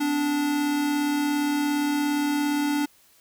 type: tone pair together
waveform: square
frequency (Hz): 253.8 / 291.1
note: B3 / D4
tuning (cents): +47 / -15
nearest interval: major second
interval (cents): 238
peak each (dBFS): -34 / -23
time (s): 0-2.86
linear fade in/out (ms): 10
effects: white hiss -58 dBFS RMS until 3.2 s